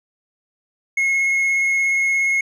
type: tone with vibrato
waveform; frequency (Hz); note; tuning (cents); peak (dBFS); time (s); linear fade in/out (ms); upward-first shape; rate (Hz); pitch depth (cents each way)
triangle; 2168; C#7; -39; -14; 0.97-2.41; 5; triangle; 17; 11
effects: resampled to 24000 Hz